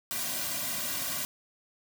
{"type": "noise with comb filter", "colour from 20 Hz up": "white", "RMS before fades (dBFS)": -33, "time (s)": [0.11, 1.25], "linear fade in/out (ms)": 0, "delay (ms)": 2.3, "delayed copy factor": -1, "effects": []}